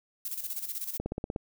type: noise with tremolo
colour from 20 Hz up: violet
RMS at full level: -34 dBFS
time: 0.25-0.98 s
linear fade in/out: 5 ms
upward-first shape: square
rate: 16 Hz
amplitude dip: 65%
type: click train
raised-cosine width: 2 ms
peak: -19 dBFS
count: 7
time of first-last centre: 1-1.361 s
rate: 16.6 Hz
effects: none